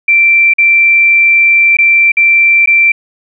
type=tone with dropouts; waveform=sine; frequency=2349 Hz; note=D7; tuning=in tune; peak=-4 dBFS; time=0.08-2.92 s; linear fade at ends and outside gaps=5 ms; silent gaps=0.537-0.583 / 1.77-1.786 / 2.119-2.169 / 2.66-2.673 s; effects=none